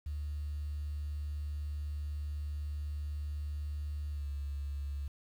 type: tone with pitch glide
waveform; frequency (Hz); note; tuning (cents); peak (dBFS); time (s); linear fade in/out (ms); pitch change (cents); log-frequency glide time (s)
sine; 74 to 70.78; D2 to C#2; +14 to +37; -34; 0.06-5.08; 5; -77; 4.11-4.27
effects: tanh soft clip ceiling -31 dBFS + 10-bit